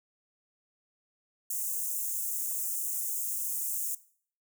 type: high-pass noise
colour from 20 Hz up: white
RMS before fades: -33 dBFS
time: 1.5-3.95 s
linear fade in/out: 5 ms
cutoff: 6600 Hz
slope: 48 dB/octave
effects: noise-tail reverb RT60 0.5 s tail -18 dB re dry